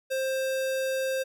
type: tone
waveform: square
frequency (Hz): 528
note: C5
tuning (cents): +16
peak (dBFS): -27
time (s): 0.1-1.24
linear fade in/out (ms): 20
effects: none